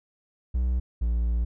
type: tone pair in turn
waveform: triangle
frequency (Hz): 61.9 / 57.97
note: B1 / A#1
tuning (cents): +5 / -9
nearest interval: minor second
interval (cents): 114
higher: first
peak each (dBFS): -20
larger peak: neither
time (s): 0.54-0.8 / 1.01-1.45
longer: second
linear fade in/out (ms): 10
effects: none